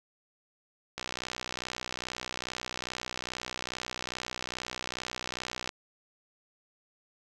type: click train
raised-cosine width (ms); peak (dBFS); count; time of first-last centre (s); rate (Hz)
0.2; -17; 295; 0.98-5.692; 62.4
effects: none